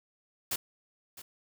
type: noise with echo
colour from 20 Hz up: white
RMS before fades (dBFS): -32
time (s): 0.51-0.56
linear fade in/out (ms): 5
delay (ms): 660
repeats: 1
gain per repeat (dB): -15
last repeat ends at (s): 1.22
effects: none